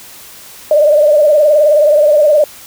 sine tone with vibrato, 598 Hz, D5, 31 cents sharp, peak -5 dBFS, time 0.71-2.44 s, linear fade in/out 2 ms, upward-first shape triangle, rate 19 Hz, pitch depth 85 cents each way, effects white hiss -35 dBFS RMS until 2.66 s

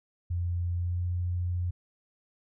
sine tone with pitch glide, 87.3 to 88.62 Hz, F2 to F2, 0 to +26 cents, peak -27 dBFS, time 0.3-1.71 s, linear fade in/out 10 ms, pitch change +26 cents, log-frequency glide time 0.76-1.02 s, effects none

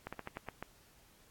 slowing click train, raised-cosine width 0.5 ms, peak -25 dBFS, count 7, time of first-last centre 0.07-0.626 s, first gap 56 ms, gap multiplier 1.2, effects pink hiss -64 dBFS RMS until 1.3 s + AAC 64 kbps

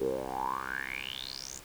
10% pulse tone with band-pass filter sweep, 65.41 Hz, C2, in tune, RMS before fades -36 dBFS, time 0-1.6 s, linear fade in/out 20 ms, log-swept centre 410 to 7400 Hz, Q 9.7, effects pink hiss -51 dBFS RMS until 1.64 s

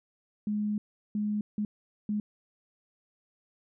sine tone bursts at uneven times, 209.5 Hz, G#3, 15 cents sharp, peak -27 dBFS, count 4, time 0.47-0.78 / 1.15-1.41 / 1.58-1.65 / 2.09-2.2 s, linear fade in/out 2 ms, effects none

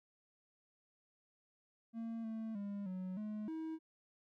triangle tone with pitch steps, 227.9 / 222.5 / 201.8 / 185.1 / 212.5 / 319.8 Hz, A#3 / A3 / G#3 / F#3 / G#3 / D#4, -39 / +20 / -49 / +1 / +40 / +48 cents, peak -38 dBFS, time 1.93-3.79 s, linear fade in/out 50 ms, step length 310 ms, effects none

